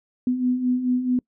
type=beating tone pair; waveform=sine; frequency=246.9 / 251.5 Hz; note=B3 / B3; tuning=0 / +32 cents; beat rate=4.6 Hz; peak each=-27 / -20 dBFS; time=0.27-1.19 s; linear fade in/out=2 ms; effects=noise-tail reverb RT60 0.1 s tail -26 dB re dry